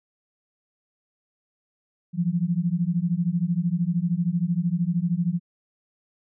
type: beating tone pair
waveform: sine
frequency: 166.7 / 179.7 Hz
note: E3 / F3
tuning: +20 / +50 cents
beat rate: 13 Hz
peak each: -24 dBFS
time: 2.13-5.4 s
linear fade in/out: 50 ms
effects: none